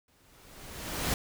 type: noise with exponential growth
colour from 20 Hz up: pink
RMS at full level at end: -28 dBFS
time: 0.08-1.14 s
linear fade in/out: 2 ms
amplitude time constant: 230 ms
effects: none